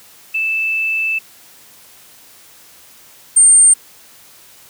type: tone pair in turn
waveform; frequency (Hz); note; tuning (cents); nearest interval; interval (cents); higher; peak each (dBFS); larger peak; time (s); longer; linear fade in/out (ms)
sine; 2637 / 8733; E7 / C#9; 0 / -27; octave + major sixth; 2073; second; -15 / -5; second; 0.34-1.19 / 3.36-3.74; first; 10
effects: white hiss -44 dBFS RMS until 4.69 s + high-pass 60 Hz 12 dB/octave